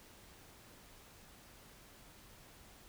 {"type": "silence", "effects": ["pink hiss -59 dBFS RMS until 2.88 s"]}